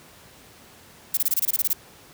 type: noise bursts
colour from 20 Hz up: violet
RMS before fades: -21 dBFS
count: 11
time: 1.14-1.732 s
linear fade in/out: 5 ms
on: 32 ms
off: 24 ms
effects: pink hiss -49 dBFS RMS until 2.13 s + high-pass 80 Hz 12 dB/octave